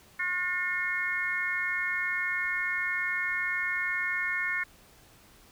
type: harmonic tone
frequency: 360 Hz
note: F#4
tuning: 47 cents flat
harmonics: 3 / 4 / 5 / 6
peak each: -40 / -35 / -31 / -31 dBFS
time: 0.19-4.64 s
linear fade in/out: 10 ms
effects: pink hiss -57 dBFS RMS until 5.51 s